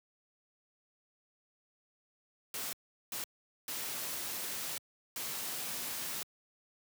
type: noise bursts at uneven times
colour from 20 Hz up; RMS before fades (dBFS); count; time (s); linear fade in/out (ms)
white; -39; 4; 2.54-2.73 / 3.12-3.24 / 3.68-4.78 / 5.16-6.23; 2
effects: high-pass 100 Hz 12 dB/octave